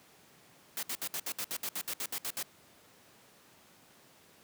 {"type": "noise bursts", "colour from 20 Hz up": "white", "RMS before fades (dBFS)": -36, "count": 14, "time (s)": [0.77, 2.428], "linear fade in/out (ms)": 2, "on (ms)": 59, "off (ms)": 64, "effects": ["pink hiss -60 dBFS RMS until 4.43 s", "high-pass 150 Hz 12 dB/octave"]}